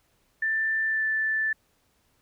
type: tone with pitch glide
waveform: sine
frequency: 1774 to 1758.7 Hz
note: A6 to A6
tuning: +14 to -1 cents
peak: -23 dBFS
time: 0.42-1.53 s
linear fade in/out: 5 ms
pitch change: -15 cents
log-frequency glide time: 0.86-1.04 s
effects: pink hiss -68 dBFS RMS until 2.21 s